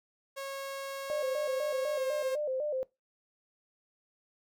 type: tone with pitch glide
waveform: sawtooth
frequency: 547 to 535.1 Hz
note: C#5 to C5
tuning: -23 to +39 cents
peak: -33 dBFS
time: 0.36-2.36 s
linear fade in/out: 20 ms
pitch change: -38 cents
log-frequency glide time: 1.92-2.08 s
type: tone with vibrato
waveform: sine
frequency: 558 Hz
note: C#5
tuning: 11 cents sharp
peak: -30 dBFS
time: 1.1-2.83 s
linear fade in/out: 0 ms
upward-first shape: square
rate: 4 Hz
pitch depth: 120 cents each way
effects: noise-tail reverb RT60 0.2 s tail -21 dB re dry